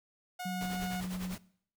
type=tone; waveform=sawtooth; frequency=725 Hz; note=F#5; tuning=35 cents flat; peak=-34 dBFS; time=0.39-1.01 s; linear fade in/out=10 ms
type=tone with pitch glide; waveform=sine; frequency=184.9 to 183.41 Hz; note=F#3 to F#3; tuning=-1 to -15 cents; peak=-34 dBFS; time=0.45-1.35 s; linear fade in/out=10 ms; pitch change=-14 cents; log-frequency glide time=0.94-0.99 s
type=noise with tremolo; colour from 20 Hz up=pink; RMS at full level=-42 dBFS; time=0.61-1.38 s; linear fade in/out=0 ms; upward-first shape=sine; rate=10 Hz; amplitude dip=70%
effects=noise-tail reverb RT60 0.6 s tail -20 dB re dry